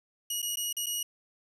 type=tone with dropouts; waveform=15% pulse; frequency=2901 Hz; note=F#7; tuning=35 cents flat; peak=-23 dBFS; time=0.3-1.03 s; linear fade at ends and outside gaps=5 ms; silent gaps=0.419-0.426 / 0.558-0.57 / 0.728-0.767 / 0.861-0.866 s; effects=none